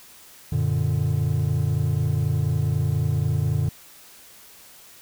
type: chord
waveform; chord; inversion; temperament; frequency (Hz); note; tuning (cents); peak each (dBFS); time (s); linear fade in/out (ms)
triangle; Gb augmented; none; equal; 92.5 / 116.54 / 146.83; Gb2 / Bb2 / D3; 0 / 0 / 0; -23 / -22 / -21; 0.52-3.69; 5
effects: tanh soft clip ceiling -9 dBFS + white hiss -48 dBFS RMS until 5.01 s